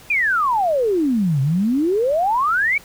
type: exponential two-way sweep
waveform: sine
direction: down then up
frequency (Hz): 2505 to 130 to 2328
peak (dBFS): -15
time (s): 0.1-2.78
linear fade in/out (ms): 5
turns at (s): 1.41
effects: pink hiss -44 dBFS RMS until 2.84 s